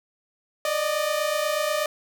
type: tone pair together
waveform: sawtooth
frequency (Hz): 585.8 / 614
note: D5 / D#5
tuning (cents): -5 / -23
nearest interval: minor second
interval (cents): 82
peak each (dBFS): -23 / -21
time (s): 0.65-1.86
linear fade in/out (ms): 2
effects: none

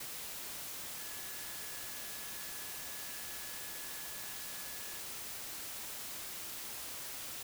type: tone in noise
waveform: sine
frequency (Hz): 1700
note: G#6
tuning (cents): +40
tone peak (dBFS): -55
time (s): 0.98-4.99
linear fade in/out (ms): 5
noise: white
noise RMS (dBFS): -44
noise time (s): 0-7.43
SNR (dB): -14
effects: none

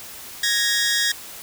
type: tone pair together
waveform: 15% pulse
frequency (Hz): 1660.4 / 1865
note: G#6 / A#6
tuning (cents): -1 / 0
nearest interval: major second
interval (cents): 201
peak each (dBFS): -15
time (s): 0.43-1.12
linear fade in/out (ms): 5
effects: white hiss -38 dBFS RMS until 1.42 s

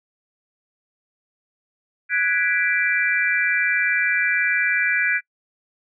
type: chord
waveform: sine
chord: G# half-diminished seventh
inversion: third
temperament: equal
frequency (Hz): 1480 / 1661.2 / 1975.5 / 2349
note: F#6 / G#6 / B6 / D7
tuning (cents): 0 / 0 / 0 / 0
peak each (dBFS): -24 / -22 / -24 / -23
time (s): 2.09-5.21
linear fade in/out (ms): 50
effects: noise-tail reverb RT60 0.1 s tail -26 dB re dry

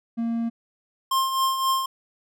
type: tone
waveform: triangle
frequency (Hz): 231.1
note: A#3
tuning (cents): -15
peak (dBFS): -21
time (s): 0.17-0.5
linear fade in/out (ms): 20
type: tone with tremolo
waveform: square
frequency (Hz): 1060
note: C6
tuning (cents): +22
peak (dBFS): -19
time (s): 1.11-1.86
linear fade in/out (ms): 5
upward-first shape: triangle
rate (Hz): 3.8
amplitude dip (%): 60
effects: none

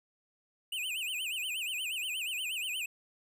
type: tone with vibrato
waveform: square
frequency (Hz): 2752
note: F7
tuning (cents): -26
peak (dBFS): -34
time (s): 0.72-2.86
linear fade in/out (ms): 5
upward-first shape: sine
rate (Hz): 8.4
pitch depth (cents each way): 210
effects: none

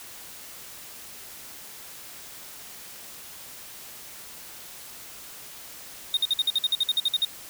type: tone bursts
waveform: triangle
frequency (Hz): 3700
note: A#7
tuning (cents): -14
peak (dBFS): -18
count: 14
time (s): 6.14-7.249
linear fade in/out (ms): 2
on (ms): 30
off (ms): 53
effects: white hiss -43 dBFS RMS until 7.49 s

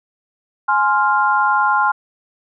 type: chord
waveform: sine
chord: F minor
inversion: first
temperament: just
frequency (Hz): 838.1 / 1047.7 / 1396.9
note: Ab5 / C6 / F6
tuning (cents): +16 / +2 / 0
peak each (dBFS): -17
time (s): 0.68-1.92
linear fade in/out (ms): 10
effects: none

